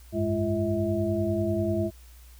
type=tone cluster; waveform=sine; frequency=94 / 104.1 / 208.1 / 341.2 / 645 Hz; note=F#2 / G#2 / G#3 / F4 / E5; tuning=+28 / +5 / +4 / -40 / -38 cents; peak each=-32 / -32 / -30 / -28 / -30 dBFS; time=0.12-1.91 s; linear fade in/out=50 ms; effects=added 60 Hz sine -47 dBFS peak until 2.39 s + white hiss -57 dBFS RMS until 2.39 s